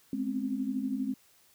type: tone cluster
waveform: sine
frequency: 211.3 / 253.8 / 266.2 Hz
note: G#3 / B3 / C4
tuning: +30 / +47 / +30 cents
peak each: -35 / -36 / -32 dBFS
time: 0.13-1.14 s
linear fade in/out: 2 ms
effects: white hiss -63 dBFS RMS until 1.54 s